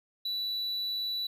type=tone; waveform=triangle; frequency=3951 Hz; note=B7; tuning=in tune; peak=-29 dBFS; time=0.25-1.27 s; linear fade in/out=5 ms; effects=none